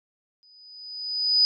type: tone with exponential growth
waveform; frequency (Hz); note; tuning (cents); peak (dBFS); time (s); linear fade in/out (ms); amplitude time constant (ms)
sine; 4978; D#8; 0; -14; 0.43-1.45; 0; 220
effects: none